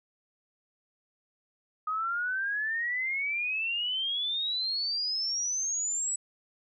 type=exponential sweep; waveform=sine; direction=up; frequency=1244.5 to 7930 Hz; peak=-28 dBFS; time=1.87-6.16 s; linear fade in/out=5 ms; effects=none